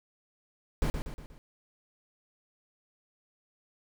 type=noise with echo; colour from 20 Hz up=brown; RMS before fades=-27 dBFS; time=0.82-0.9 s; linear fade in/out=0 ms; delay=120 ms; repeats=4; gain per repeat=-6 dB; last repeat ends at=1.38 s; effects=none